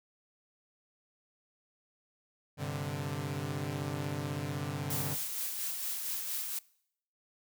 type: chord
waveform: sawtooth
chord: G suspended fourth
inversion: none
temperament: equal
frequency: 98 / 130.81 / 146.83 Hz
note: G2 / C3 / D3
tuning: 0 / 0 / 0 cents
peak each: -37 / -35 / -33 dBFS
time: 2.57-5.17 s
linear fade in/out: 50 ms
type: noise with tremolo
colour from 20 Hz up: blue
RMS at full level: -35 dBFS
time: 4.9-6.59 s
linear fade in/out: 5 ms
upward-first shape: sine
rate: 4.3 Hz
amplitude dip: 35%
effects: noise-tail reverb RT60 0.7 s tail -23 dB re dry